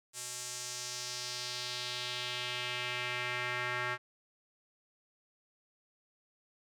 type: tone with band-pass filter sweep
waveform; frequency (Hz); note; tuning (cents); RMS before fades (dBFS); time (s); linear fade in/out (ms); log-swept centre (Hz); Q
square; 123.4; B2; -1; -38; 0.13-3.98; 50; 8100 to 1700; 2
effects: none